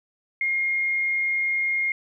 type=tone; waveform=sine; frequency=2135 Hz; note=C7; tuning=34 cents sharp; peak=-21 dBFS; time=0.41-1.92 s; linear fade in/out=2 ms; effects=none